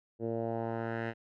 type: tone with low-pass filter sweep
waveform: 10% pulse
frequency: 114.5 Hz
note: A#2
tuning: 31 cents flat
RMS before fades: -35 dBFS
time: 0.19-1.14 s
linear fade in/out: 50 ms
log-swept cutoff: 420 to 2200 Hz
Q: 2
effects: none